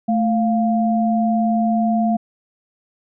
sine tone pair together, 220 / 698.5 Hz, A3 / F5, 0 / 0 cents, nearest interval octave + minor sixth, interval 2000 cents, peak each -16 / -20 dBFS, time 0.08-2.17 s, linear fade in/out 10 ms, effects none

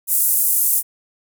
white band-pass noise, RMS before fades -17 dBFS, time 0.07-0.83 s, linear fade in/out 50 ms, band 9100 to 16000 Hz, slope 24 dB/octave, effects none

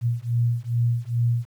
sine beating tone pair, 117.4 / 119.8 Hz, A#2 / A#2, +13 / +48 cents, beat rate 2.4 Hz, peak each -23 dBFS, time 0.01-1.46 s, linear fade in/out 50 ms, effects 9-bit

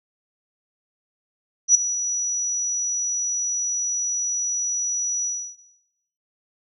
sine tone with ADSR envelope, 5870 Hz, F#8, 15 cents flat, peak -8 dBFS, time 1.68-5.59 s, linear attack 69 ms, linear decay 6 ms, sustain -13 dB, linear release 340 ms, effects noise-tail reverb RT60 1.0 s tail -18 dB re dry

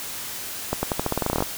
accelerating click train, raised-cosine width 1 ms, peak -8 dBFS, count 15, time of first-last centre 0.73-1.424 s, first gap 100 ms, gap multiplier 0.88, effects white hiss -33 dBFS RMS until 1.57 s

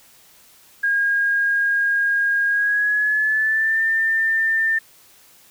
sine tone with pitch glide, 1627 to 1794.9 Hz, G#6 to A6, -36 to +34 cents, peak -16 dBFS, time 0.83-4.79 s, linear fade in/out 10 ms, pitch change +170 cents, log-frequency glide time 2.47-3.82 s, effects white hiss -51 dBFS RMS until 5.5 s

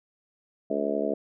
harmonic tone, 71.4 Hz, D2, 48 cents flat, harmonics 3 / 4 / 5 / 6 / 7 / 8 / 9, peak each -34 / -32 / -35 / -31 / -33 / -36 / -30 dBFS, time 0.7-1.14 s, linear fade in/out 5 ms, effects none

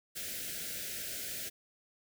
white band-stop noise, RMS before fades -40 dBFS, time 0.15-1.5 s, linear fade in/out 20 ms, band 700 to 1400 Hz, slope 96 dB/octave, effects none

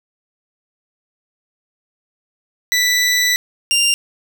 20% pulse tone pair in turn, 1975.5 / 2789 Hz, B6 / F7, 0 / -3 cents, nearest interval tritone, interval 597 cents, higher second, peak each -8 dBFS, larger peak neither, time 2.72-3.36 / 3.71-3.94 s, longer first, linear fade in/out 0 ms, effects none

